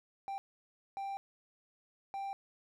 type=tone bursts at uneven times; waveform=triangle; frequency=787 Hz; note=G5; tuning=7 cents sharp; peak=-35 dBFS; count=3; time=0.28-0.38 / 0.97-1.17 / 2.14-2.33 s; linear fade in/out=0 ms; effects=none